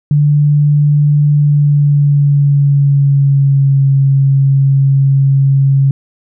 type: tone with pitch glide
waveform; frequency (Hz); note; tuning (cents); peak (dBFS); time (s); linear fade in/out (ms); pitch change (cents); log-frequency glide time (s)
sine; 146.83 to 137; D3 to C#3; 0 to -20; -6; 0.11-5.91; 2; -120; 1.33-3.87
effects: none